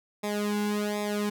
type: tone with flanger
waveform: sawtooth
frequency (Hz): 207.7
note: G#3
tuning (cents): 0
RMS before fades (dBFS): -29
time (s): 0.23-1.3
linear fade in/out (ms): 10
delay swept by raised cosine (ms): 0.67 to 1.67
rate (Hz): 1.3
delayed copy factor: -0.9
effects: none